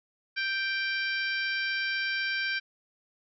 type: harmonic tone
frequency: 784 Hz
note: G5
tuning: in tune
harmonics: 2 / 3 / 4 / 5 / 6 / 7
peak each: -30 / -33 / -39 / -42 / -39 / -43 dBFS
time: 0.36-2.6 s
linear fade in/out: 20 ms
effects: none